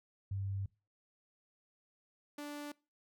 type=tone pair in turn; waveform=sine / sawtooth; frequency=98 / 292.5 Hz; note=G2 / D4; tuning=0 / -7 cents; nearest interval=octave + perfect fifth; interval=1893 cents; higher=second; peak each=-35 / -38 dBFS; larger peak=first; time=0.31-0.66 / 2.38-2.72 s; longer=first; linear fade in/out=5 ms; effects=noise-tail reverb RT60 0.3 s tail -23 dB re dry